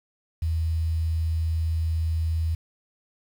sine tone with quantisation, 81.2 Hz, E2, 26 cents flat, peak -22 dBFS, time 0.42-2.55 s, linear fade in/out 5 ms, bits 8, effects none

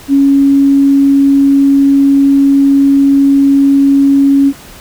sine tone, 277.2 Hz, C#4, in tune, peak -4 dBFS, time 0.08-4.53 s, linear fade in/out 50 ms, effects pink hiss -34 dBFS RMS until 4.8 s

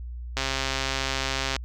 click train, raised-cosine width 0.2 ms, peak -9 dBFS, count 161, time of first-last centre 0.37-1.564 s, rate 134 Hz, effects added 60 Hz sine -33 dBFS peak until 1.64 s

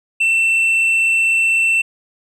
sine tone with tanh clipping, 2684 Hz, E7, 31 cents sharp, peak -13 dBFS, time 0.2-1.82 s, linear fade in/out 10 ms, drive 4 dB, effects none

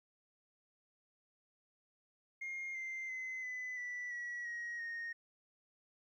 sine tone with pitch steps, 2129 / 2088 / 2047 / 2007 / 1968.2 / 1929.9 / 1892.3 / 1855.5 Hz, C7 / C7 / C7 / B6 / B6 / B6 / A#6 / A#6, +30 / -4 / -38 / +27 / -6 / -40 / +25 / -9 cents, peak -38 dBFS, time 2.41-5.13 s, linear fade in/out 10 ms, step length 340 ms, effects tanh soft clip ceiling -38 dBFS + 13-bit

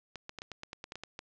clicks, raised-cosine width 0.2 ms, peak -24 dBFS, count 12, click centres 0.157 / 0.294 / 0.387 / 0.419 / 0.517 / 0.634 / 0.731 / 0.841 / 0.921 / 0.956 / 1.036 / 1.191 s, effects low-pass 7000 Hz 12 dB/octave

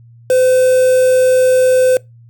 triangle tone with quantisation, 511 Hz, C5, 41 cents flat, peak -6 dBFS, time 0.3-1.97 s, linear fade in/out 2 ms, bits 4, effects noise-tail reverb RT60 0.2 s tail -23 dB re dry + added 117 Hz sine -39 dBFS peak until 2.29 s

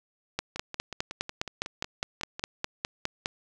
two click trains, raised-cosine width 0.2 ms, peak -19 / -11 dBFS, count 11 / 15, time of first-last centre 0.56-2.395 / 0.39-3.259 s, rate 5.45 / 4.88 Hz, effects none

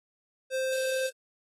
square tone, 523.3 Hz, C5, in tune, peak -28 dBFS, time 0.5-1.11 s, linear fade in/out 50 ms
white high-pass noise, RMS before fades -41 dBFS, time 0.72-1.1 s, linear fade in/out 10 ms, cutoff 3000 Hz, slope 24 dB/octave
effects AAC 32 kbps

